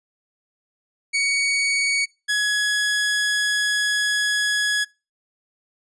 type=tone pair in turn; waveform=sawtooth; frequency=2241 / 1679.9 Hz; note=C#7 / G#6; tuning=+18 / +19 cents; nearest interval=perfect fourth; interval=499 cents; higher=first; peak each=-15 dBFS; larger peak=neither; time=1.13-2.06 / 2.28-4.85 s; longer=second; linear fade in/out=20 ms; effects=noise-tail reverb RT60 0.3 s tail -25 dB re dry + resampled to 22050 Hz